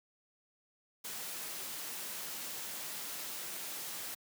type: noise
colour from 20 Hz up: white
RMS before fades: -42 dBFS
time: 1.04-4.15 s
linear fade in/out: 10 ms
effects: high-pass 150 Hz 12 dB/octave